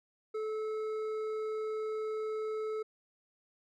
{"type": "tone with hard clipping", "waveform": "sine", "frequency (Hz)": 433.9, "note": "A4", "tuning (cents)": -24, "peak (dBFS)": -35, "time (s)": [0.34, 2.83], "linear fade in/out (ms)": 10, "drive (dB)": 7, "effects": []}